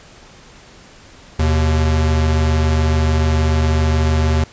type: tone pair together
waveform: square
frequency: 78.64 / 125.6 Hz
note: D#2 / B2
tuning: +19 / +30 cents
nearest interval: minor sixth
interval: 811 cents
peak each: -14 / -22 dBFS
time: 1.39-4.44 s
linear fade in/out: 5 ms
effects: pink hiss -43 dBFS RMS until 4.52 s + resampled to 16000 Hz